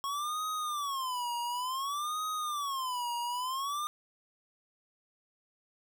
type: tone with vibrato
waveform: square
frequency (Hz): 1093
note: C#6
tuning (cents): -25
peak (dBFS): -33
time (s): 0.04-3.87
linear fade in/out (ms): 0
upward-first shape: sine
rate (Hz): 0.56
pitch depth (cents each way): 240
effects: none